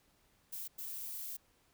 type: noise bursts at uneven times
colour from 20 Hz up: violet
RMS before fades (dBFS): -43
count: 2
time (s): 0.52-0.68 / 0.78-1.37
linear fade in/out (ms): 10
effects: pink hiss -71 dBFS RMS until 1.73 s